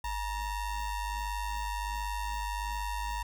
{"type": "ring-modulated tone", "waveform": "square", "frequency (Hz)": 451.3, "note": "A4", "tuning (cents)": 44, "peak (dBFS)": -30, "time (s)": [0.04, 3.23], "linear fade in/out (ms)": 5, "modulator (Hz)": 502, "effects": []}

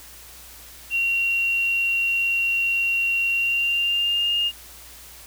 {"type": "tone with pitch glide", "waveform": "sine", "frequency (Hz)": [2749, 2830], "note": ["F7", "F7"], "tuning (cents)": [-28, 22], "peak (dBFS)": -19, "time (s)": [0.9, 4.52], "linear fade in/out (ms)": 50, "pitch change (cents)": 50, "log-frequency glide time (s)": [3.33, 4.36], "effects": ["added 60 Hz sine -50 dBFS peak until 5.26 s", "white hiss -44 dBFS RMS until 5.26 s"]}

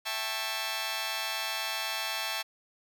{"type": "chord", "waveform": "10% pulse", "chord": "A dominant seventh", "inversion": "second", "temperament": "just", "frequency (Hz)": [660, 792, 880, 1100], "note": ["E5", "G5", "A5", "C#6"], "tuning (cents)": [2, 18, 0, -14], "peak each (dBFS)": [-30, -31, -28, -30], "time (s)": [0.05, 2.43], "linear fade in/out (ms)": 20, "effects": []}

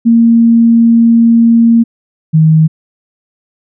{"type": "tone pair in turn", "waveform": "sine", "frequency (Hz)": [231.1, 157.88], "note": ["A#3", "D#3"], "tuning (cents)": [-15, 26], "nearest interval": "perfect fifth", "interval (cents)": 659, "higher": "first", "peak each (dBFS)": -3, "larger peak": "neither", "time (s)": [[0.05, 1.84], [2.33, 2.68]], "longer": "first", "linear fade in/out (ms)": 20, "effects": []}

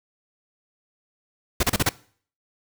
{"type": "noise bursts", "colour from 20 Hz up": "pink", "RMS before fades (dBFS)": -20, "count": 5, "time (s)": [1.6, 1.892], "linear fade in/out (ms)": 5, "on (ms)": 32, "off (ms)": 33, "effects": ["noise-tail reverb RT60 0.5 s tail -21 dB re dry"]}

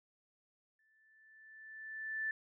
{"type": "tone with exponential growth", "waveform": "sine", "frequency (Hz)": 1760, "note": "A6", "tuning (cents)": 0, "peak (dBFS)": -33, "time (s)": [0.79, 2.31], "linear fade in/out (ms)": 2, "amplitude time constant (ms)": 330, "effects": []}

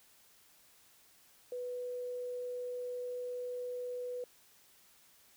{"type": "tone", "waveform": "sine", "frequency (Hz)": 494.2, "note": "B4", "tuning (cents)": 1, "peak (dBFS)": -37, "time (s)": [1.52, 4.24], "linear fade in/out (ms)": 2, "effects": ["white hiss -64 dBFS RMS until 5.36 s"]}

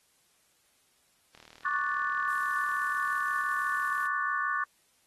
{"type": "click train", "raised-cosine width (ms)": 0.2, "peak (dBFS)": -34, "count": 106, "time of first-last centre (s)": [1.35, 4.056], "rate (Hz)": 38.8}
{"type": "chord", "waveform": "sine", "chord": "D major seventh", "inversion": "third", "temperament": "equal", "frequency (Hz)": [1108.7, 1174.7, 1480, 1760], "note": ["C#6", "D6", "F#6", "A6"], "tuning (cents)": [0, 0, 0, 0], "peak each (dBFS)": -33, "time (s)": [1.65, 4.64], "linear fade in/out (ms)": 5}
{"type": "noise", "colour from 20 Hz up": "violet", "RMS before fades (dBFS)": -47, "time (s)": [2.29, 4.07], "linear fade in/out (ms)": 2}
{"effects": ["white hiss -68 dBFS RMS until 5.06 s", "AAC 32 kbps"]}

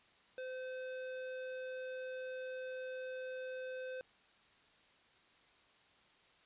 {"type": "tone with band-pass filter", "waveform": "square", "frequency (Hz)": 514, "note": "C5", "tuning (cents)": -31, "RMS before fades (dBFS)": -44, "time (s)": [0.38, 4.01], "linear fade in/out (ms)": 0, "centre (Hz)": 1000, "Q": 0.52, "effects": ["white hiss -67 dBFS RMS until 6.45 s", "resampled to 8000 Hz"]}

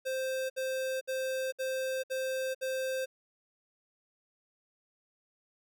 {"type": "tone bursts", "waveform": "square", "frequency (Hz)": 523.3, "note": "C5", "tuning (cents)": 0, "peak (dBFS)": -32, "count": 6, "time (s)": [0.05, 3.06], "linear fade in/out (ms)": 20, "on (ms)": 450, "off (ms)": 62, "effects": []}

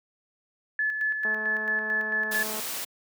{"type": "tone with tremolo", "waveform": "sine", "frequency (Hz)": 1725, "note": "A6", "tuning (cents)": -35, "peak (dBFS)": -23, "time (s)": [0.79, 2.43], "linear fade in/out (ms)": 2, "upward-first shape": "square", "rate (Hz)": 4.5, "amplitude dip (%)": 45}
{"type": "click train", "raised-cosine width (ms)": 1, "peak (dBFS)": -25, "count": 292, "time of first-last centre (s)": [1.25, 2.597], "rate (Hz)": 216}
{"type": "noise", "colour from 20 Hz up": "white", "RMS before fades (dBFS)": -33, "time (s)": [2.31, 2.85], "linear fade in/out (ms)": 10}
{"effects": ["high-pass 200 Hz 12 dB/octave"]}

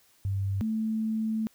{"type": "tone pair in turn", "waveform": "sine", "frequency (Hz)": [98, 220], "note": ["G2", "A3"], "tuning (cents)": [0, 0], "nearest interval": "octave + major second", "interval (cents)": 1400, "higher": "second", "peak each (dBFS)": -26, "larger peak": "neither", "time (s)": [[0.25, 0.61], [0.61, 1.47]], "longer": "second", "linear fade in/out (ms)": 0, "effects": ["white hiss -63 dBFS RMS until 1.54 s"]}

